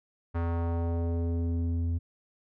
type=tone with low-pass filter sweep; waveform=square; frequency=84.5 Hz; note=E2; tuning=43 cents sharp; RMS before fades=-29 dBFS; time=0.34-1.99 s; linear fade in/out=20 ms; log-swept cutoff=1400 to 170 Hz; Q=1.3; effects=none